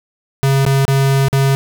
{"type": "tone with dropouts", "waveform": "square", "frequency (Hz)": 136.4, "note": "C#3", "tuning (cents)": -28, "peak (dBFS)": -11, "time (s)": [0.43, 1.55], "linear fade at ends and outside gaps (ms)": 0, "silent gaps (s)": [[0.651, 0.664], [0.852, 0.88], [1.284, 1.329]], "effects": []}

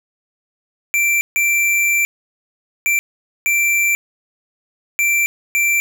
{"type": "tone bursts at uneven times", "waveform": "square", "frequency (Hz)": 2349, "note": "D7", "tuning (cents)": 0, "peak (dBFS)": -14, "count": 6, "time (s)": [[0.94, 1.21], [1.36, 2.05], [2.86, 2.99], [3.46, 3.95], [4.99, 5.26], [5.55, 5.8]], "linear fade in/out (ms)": 0, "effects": []}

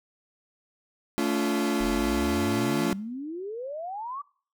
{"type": "chord", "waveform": "40% pulse", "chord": "A augmented", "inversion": "none", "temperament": "equal with one note detuned", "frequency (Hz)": [220, 284, 349.2], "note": ["A3", "C#4", "E#4"], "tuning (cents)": [0, 42, 0], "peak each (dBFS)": [-28, -27, -28], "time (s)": [1.18, 2.93], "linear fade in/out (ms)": 0}
{"type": "exponential sweep", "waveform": "sine", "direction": "up", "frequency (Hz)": [37.74, 1174.7], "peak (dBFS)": -32, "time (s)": [1.8, 4.22], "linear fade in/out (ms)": 10}
{"effects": ["noise-tail reverb RT60 0.5 s tail -24 dB re dry"]}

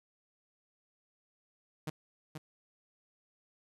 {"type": "tone with echo", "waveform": "sawtooth", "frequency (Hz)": 154.4, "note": "D#3", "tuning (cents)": -13, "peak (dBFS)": -31, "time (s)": [1.87, 1.9], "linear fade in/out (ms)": 5, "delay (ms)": 480, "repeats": 1, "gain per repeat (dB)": -6, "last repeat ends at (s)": 2.38, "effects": ["resampled to 32000 Hz"]}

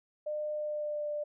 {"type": "tone with pitch glide", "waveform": "sine", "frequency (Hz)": [603, 593.3], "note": ["D5", "D5"], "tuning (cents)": [46, 18], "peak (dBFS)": -32, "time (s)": [0.26, 1.24], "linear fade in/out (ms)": 10, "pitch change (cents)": -28, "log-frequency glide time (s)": [0.56, 1.09], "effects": []}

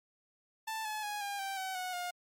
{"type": "tone with pitch steps", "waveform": "sawtooth", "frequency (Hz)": [883, 856.4, 830.6, 805.5, 781.2, 757.7, 734.8, 712.7], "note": ["A5", "A5", "G#5", "G5", "G5", "F#5", "F#5", "F5"], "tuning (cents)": [6, -47, 0, 47, -6, 41, -12, 35], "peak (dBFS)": -32, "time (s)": [0.67, 2.11], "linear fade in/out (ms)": 10, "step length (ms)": 180, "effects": ["MP3 64 kbps"]}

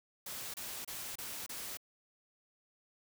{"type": "noise bursts", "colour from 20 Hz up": "white", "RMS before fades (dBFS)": -43, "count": 5, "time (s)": [0.26, 1.772], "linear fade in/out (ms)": 5, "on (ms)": 280, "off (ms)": 28, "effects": []}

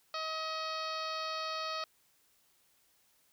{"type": "harmonic tone", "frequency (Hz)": 634, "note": "D#5", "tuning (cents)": 32, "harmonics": [1, 2, 3, 4, 5, 6, 7, 8, 9], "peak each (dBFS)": [-42, -38, -48, -46, -49, -47, -43, -49, -55], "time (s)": [0.14, 1.84], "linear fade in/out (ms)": 2, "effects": ["white hiss -70 dBFS RMS until 3.32 s"]}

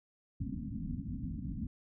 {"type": "low-pass noise", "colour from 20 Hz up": "white", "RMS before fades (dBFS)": -39, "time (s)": [0.4, 1.67], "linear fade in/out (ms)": 5, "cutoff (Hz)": 280, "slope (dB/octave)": 96, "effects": []}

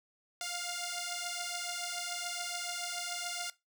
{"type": "beating tone pair", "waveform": "5% pulse", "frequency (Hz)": [700, 707], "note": ["F5", "F5"], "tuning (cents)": [4, 21], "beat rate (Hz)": 7, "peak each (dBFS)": -28, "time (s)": [0.41, 3.5], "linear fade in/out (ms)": 2, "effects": ["noise-tail reverb RT60 0.2 s tail -18 dB re dry"]}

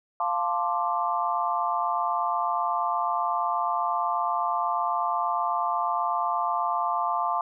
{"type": "chord", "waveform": "sine", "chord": "D minor seventh", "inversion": "first", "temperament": "equal", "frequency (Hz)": [698.5, 880, 1046.5, 1174.7], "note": ["F5", "A5", "C6", "D6"], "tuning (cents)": [0, 0, 0, 0], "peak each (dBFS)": -29, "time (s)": [0.2, 7.41], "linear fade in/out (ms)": 2, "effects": []}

